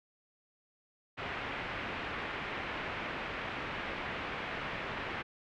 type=low-pass noise; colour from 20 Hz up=white; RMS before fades=-39 dBFS; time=1.17-5.23 s; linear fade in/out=20 ms; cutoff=2500 Hz; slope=24 dB/octave; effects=none